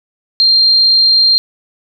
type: tone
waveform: sine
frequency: 4186 Hz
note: C8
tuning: in tune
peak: -6 dBFS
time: 0.4-1.38 s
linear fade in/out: 0 ms
effects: none